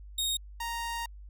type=tone pair in turn; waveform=sawtooth; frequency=3729 / 932.2 Hz; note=A#7 / A#5; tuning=0 / 0 cents; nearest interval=2 octaves; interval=2400 cents; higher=first; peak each=-25 / -29 dBFS; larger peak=first; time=0.18-0.37 / 0.6-1.06 s; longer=second; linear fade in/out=5 ms; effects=added 50 Hz sine -44 dBFS peak until 1.29 s